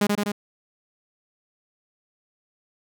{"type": "tone with echo", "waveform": "sawtooth", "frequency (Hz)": 205.5, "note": "G#3", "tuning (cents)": -18, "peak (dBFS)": -14, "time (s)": [0.01, 0.07], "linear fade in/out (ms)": 5, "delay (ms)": 83, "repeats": 3, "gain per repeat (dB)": -2, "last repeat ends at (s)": 0.319, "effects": []}